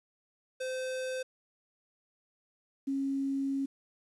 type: tone pair in turn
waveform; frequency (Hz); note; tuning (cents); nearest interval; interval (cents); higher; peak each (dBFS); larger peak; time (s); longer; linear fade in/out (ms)
square / sine; 516 / 273.3; C5 / C#4; -24 / -24; major seventh; 1100; first; -34 / -29; second; 0.6-1.23 / 2.87-3.66; second; 10
effects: resampled to 24000 Hz + 10-bit